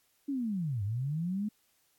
sine linear two-way sweep, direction down then up, 290 to 95.9 to 216.6 Hz, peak -30 dBFS, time 0.28-1.49 s, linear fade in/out 10 ms, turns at 0.83 s, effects white hiss -71 dBFS RMS until 1.98 s + AAC 64 kbps

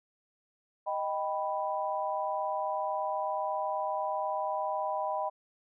sine chord, Eb augmented, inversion none, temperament equal, 622.3 / 784 / 987.8 Hz, Eb5 / G5 / B5, 0 / 0 / 0 cents, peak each -34 dBFS, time 0.86-5.3 s, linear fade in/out 20 ms, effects none

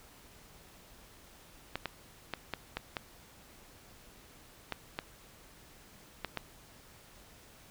clicks, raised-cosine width 0.3 ms, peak -18 dBFS, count 10, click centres 1.756 / 1.857 / 2.337 / 2.537 / 2.77 / 2.968 / 4.723 / 4.989 / 6.247 / 6.373 s, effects pink hiss -57 dBFS RMS until 7.7 s

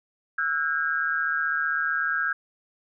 sine tone cluster, 1326 / 1461 / 1617 Hz, E6 / F#6 / G#6, +10 / -22 / -47 cents, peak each -30 / -29 / -25 dBFS, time 0.38-2.33 s, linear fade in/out 5 ms, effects none

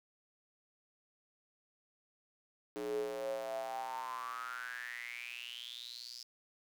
square tone with high-pass filter sweep, 60.3 Hz, B1, 41 cents flat, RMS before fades -42 dBFS, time 2.76-6.23 s, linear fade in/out 0 ms, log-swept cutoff 360 to 5100 Hz, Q 10, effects none

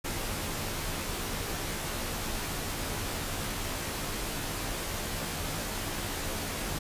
pink noise with comb filter, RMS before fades -34 dBFS, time 0.04-6.79 s, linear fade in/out 10 ms, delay 16 ms, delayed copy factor -0.6, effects resampled to 32000 Hz

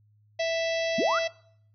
harmonic tone, 659.3 Hz, E5, in tune, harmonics 1 / 3 / 4 / 5 / 6 / 7 / 8 / 9, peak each -25 / -35 / -37 / -39 / -41 / -42 / -43 / -44 dBFS, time 0.39-1.28 s, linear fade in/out 10 ms
sine linear sweep, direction up, 170.3 to 1480 Hz, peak -24 dBFS, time 0.98-1.19 s, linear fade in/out 5 ms
effects noise-tail reverb RT60 0.6 s tail -21 dB re dry + added 105 Hz sine -59 dBFS peak until 1.74 s

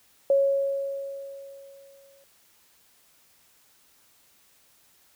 sine tone with exponential decay, 552 Hz, C#5, 7 cents flat, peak -16 dBFS, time 0.3-2.24 s, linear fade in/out 2 ms, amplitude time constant 420 ms, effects white hiss -61 dBFS RMS until 5.15 s

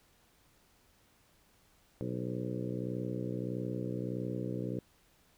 harmonic tone with a mistuned harmonic, 61.6 Hz, B1, 4 cents flat, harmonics 2 / 3 / 4 / 5 / 6 / 7 / 8 / 9, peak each -39 / -40 / -44 / -41 / -44 / -44 / -45 / -52 dBFS, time 2.01-4.79 s, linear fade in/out 0 ms, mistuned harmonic 8, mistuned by +40 cents, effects pink hiss -67 dBFS RMS until 5.37 s

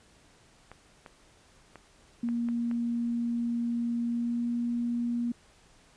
clicks, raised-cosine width 0.5 ms, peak -30 dBFS, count 6, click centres 0.716 / 1.062 / 1.757 / 2.288 / 2.487 / 2.713 s
sine tone with pitch glide, 235.8 to 237.9 Hz, A#3 to A#3, +20 to +35 cents, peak -27 dBFS, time 2.23-5.32 s, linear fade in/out 5 ms, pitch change +15 cents, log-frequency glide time 4.07-4.49 s
effects pink hiss -60 dBFS RMS until 5.96 s + resampled to 22050 Hz

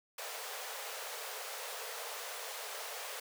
pink high-pass noise, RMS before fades -43 dBFS, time 0.18-3.2 s, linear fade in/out 5 ms, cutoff 430 Hz, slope 96 dB/octave, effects none

